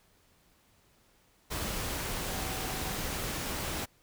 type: tone in noise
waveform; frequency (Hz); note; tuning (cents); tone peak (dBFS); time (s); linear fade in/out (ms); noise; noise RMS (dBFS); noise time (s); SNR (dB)
sine; 760; F#5; +46; -45; 2.28-2.96; 20; pink; -35; 1.5-3.86; -13
effects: pink hiss -66 dBFS RMS until 4.02 s